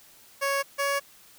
15% pulse tone pair in turn, 554.4 / 560.5 Hz, C#5 / C#5, 0 / +19 cents, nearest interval unison, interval 19 cents, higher second, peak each -18 dBFS, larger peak neither, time 0.41-0.63 / 0.78-1 s, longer neither, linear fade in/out 20 ms, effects white hiss -54 dBFS RMS until 1.38 s

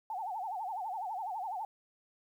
sine tone with vibrato, 808 Hz, G#5, 48 cents flat, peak -35 dBFS, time 0.1-1.65 s, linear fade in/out 2 ms, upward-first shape sine, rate 12 Hz, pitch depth 200 cents each way, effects 11-bit

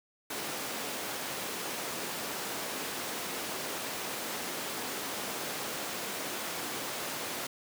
pink high-pass noise, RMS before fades -37 dBFS, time 0.3-7.47 s, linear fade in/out 5 ms, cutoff 280 Hz, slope 12 dB/octave, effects none

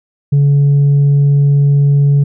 sine tone, 142.1 Hz, C#3, 43 cents sharp, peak -4 dBFS, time 0.32-2.24 s, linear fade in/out 10 ms, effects tanh soft clip ceiling -5 dBFS

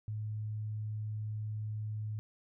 sine tone, 107.2 Hz, A2, 45 cents flat, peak -35 dBFS, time 0.08-2.19 s, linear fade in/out 0 ms, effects none

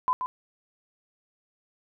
sine tone with echo, 1012 Hz, B5, 42 cents sharp, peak -20 dBFS, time 0.08-0.13 s, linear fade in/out 0 ms, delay 130 ms, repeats 1, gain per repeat -7 dB, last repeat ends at 0.26 s, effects none

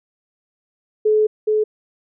sine tone pair in turn, 428.7 / 428.7 Hz, A4 / A4, -45 / -45 cents, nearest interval unison, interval 0 cents, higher neither, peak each -12 / -14 dBFS, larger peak first, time 1.05-1.27 / 1.47-1.64 s, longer first, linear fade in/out 10 ms, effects none

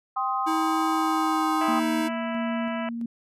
sine chord, C minor, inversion second, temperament just, 784.9 / 1046.5 / 1255.8 Hz, G5 / C6 / Eb6, +2 / 0 / +16 cents, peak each -28 dBFS, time 0.16-1.8 s, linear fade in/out 10 ms
square tone with pitch glide, 320.7 to 313.9 Hz, E4 to D#4, -48 to +15 cents, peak -26 dBFS, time 0.46-2.09 s, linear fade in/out 20 ms, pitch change -37 cents, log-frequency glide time 0.89-1.6 s
harmonic tone, 329.6 Hz, E4, in tune, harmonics 2 / 3 / 4 / 5 / 6 / 7 / 8 / 9, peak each -32 / -36 / -38 / -40 / -42 / -43 / -44 / -45 dBFS, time 1.61-2.89 s, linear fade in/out 2 ms
sine tone with tremolo, 233.1 Hz, A#3, in tune, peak -26 dBFS, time 1.68-3.06 s, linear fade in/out 5 ms, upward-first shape square, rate 1.5 Hz, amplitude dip 30%
effects resampled to 32000 Hz

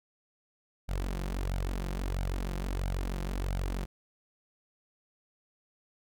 sawtooth tone with flanger, 46.25 Hz, F#1, in tune, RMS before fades -33 dBFS, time 0.88-3.86 s, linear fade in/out 20 ms, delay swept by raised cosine 1.3 to 5.8 ms, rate 1.5 Hz, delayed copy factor +0.65, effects none

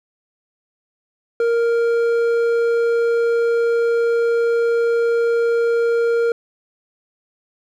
sine tone with hard clipping, 466.2 Hz, A#4, in tune, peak -16 dBFS, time 1.4-6.32 s, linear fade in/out 2 ms, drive 6 dB, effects none

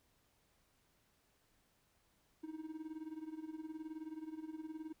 triangle tone with tremolo, 314.5 Hz, D#4, 19 cents sharp, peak -39 dBFS, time 2.43-4.93 s, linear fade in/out 10 ms, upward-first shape sine, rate 19 Hz, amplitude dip 80%, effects pink hiss -75 dBFS RMS until 5 s

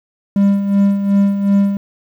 triangle tone with tremolo, 199.4 Hz, G3, 30 cents sharp, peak -6 dBFS, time 0.36-1.77 s, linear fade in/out 2 ms, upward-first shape sine, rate 2.7 Hz, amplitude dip 60%, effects 8-bit

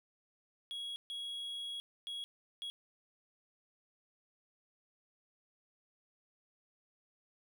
triangle tone bursts at uneven times, 3322 Hz, G#7, in tune, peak -38 dBFS, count 4, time 0.71-0.96 / 1.1-1.8 / 2.07-2.24 / 2.62-2.7 s, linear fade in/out 0 ms, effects none

